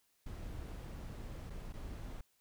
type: noise with dropouts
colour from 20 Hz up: brown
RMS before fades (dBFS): -45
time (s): 0.26-2.21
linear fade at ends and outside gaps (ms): 5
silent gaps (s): 1.499-1.503 / 1.726-1.737
effects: white hiss -75 dBFS RMS until 2.4 s